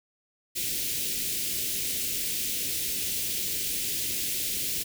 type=band-stop noise; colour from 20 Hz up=white; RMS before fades=-30 dBFS; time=0.55-4.84 s; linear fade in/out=20 ms; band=440 to 2300 Hz; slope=24 dB/octave; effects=none